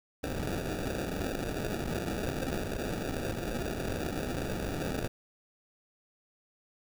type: noise with sample-and-hold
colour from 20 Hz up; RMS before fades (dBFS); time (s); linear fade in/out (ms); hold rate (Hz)
violet; -34; 0.23-5.08; 10; 1050
effects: none